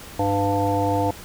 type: harmonic tone with a mistuned harmonic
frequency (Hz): 100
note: G2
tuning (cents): +35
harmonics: 1 / 3 / 5 / 7 / 9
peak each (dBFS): -25 / -25 / -25 / -25 / -25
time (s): 0.19-1.11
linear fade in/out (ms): 5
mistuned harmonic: 9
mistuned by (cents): -28
effects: pink hiss -40 dBFS RMS until 1.24 s